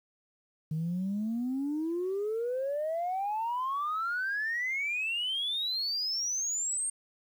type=exponential sweep; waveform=sine; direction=up; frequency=153 to 8760 Hz; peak=-28 dBFS; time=0.71-6.9 s; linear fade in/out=5 ms; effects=tanh soft clip ceiling -26 dBFS + 10-bit